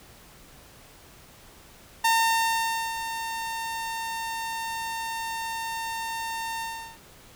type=tone with ADSR envelope; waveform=sawtooth; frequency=909 Hz; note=A#5; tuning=44 cents flat; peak=-15 dBFS; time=2.04-6.99 s; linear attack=9 ms; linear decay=880 ms; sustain=-11 dB; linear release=380 ms; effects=pink hiss -51 dBFS RMS until 7.35 s